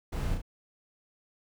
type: noise with echo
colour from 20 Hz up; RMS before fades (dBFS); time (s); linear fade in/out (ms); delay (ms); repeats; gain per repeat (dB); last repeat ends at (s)
brown; -32; 0.12-0.35; 10; 34; 2; -4; 0.418
effects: none